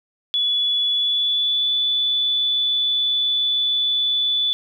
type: tone with pitch glide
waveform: sine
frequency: 3417 to 3473 Hz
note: G#7 to A7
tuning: +49 to -23 cents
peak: -17 dBFS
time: 0.34-4.53 s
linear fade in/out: 0 ms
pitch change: +28 cents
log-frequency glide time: 0.91-1.72 s
effects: 9-bit